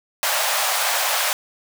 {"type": "high-pass noise", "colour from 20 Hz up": "pink", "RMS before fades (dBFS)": -21, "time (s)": [0.23, 1.33], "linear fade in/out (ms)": 0, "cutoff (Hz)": 590, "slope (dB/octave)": 48, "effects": []}